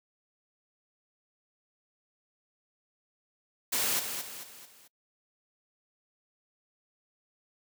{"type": "noise with echo", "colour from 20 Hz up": "white", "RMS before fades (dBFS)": -29, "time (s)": [3.72, 4], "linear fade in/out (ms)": 10, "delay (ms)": 220, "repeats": 4, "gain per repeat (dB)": -7, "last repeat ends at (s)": 4.88, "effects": ["noise-tail reverb RT60 0.1 s tail -24 dB re dry", "high-pass 150 Hz 12 dB/octave"]}